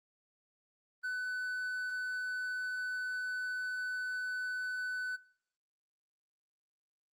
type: tone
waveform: triangle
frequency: 1501 Hz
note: F#6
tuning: 24 cents sharp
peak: -32 dBFS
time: 1.03-5.17 s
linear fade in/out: 20 ms
effects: noise-tail reverb RT60 0.6 s tail -23 dB re dry + Opus 32 kbps